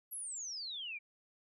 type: exponential sweep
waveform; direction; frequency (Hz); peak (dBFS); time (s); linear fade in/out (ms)
sine; down; 11790 to 2292; -40; 0.11-0.99; 20
effects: none

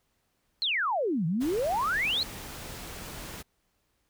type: exponential two-way sweep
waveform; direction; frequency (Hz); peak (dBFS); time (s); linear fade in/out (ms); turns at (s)
sine; down then up; 4317 to 152.9 to 4317; -25; 0.62-2.23; 0; 1.26
type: noise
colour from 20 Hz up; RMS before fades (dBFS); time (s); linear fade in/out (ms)
pink; -41; 1.4-3.43; 20
effects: pink hiss -74 dBFS RMS until 4.09 s

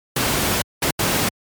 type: noise bursts at uneven times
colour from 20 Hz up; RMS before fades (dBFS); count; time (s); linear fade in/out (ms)
pink; -19; 3; 0.16-0.62 / 0.82-0.91 / 0.99-1.29; 5
effects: high-pass 80 Hz 12 dB/octave + MP3 96 kbps

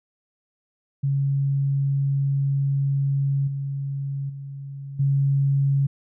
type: tone with level steps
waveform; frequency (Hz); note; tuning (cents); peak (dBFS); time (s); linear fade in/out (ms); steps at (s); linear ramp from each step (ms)
sine; 138.59; C#3; 0; -19 / -25 / -32 / -17; 1.03-5.87; 10; 3.47 / 4.29 / 4.99; 10
effects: none

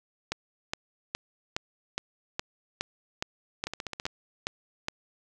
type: two click trains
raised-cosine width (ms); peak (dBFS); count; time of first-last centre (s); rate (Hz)
0.2; -12 / -17; 12 / 7; 0.32-4.884 / 3.67-4.065; 2.41 / 15.2
effects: none

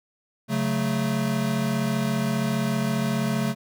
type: chord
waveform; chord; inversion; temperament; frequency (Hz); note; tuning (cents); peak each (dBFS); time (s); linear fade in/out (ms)
square; F# minor; second; equal; 138.59 / 185 / 220; C#3 / F#3 / A3; 0 / 0 / 0; -28 / -30 / -26; 0.48-3.55; 50
effects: none

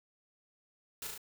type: noise with echo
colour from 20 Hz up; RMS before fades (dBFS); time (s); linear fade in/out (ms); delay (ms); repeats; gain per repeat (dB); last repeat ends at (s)
white; -41; 1.02-1.07; 2; 36; 3; -2; 1.178
effects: none

